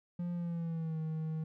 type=tone with pitch glide; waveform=triangle; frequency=174.61 to 158.28 Hz; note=F3 to D#3; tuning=0 to +30 cents; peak=-32 dBFS; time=0.19-1.44 s; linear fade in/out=5 ms; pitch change=-170 cents; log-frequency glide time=0.33-0.99 s; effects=none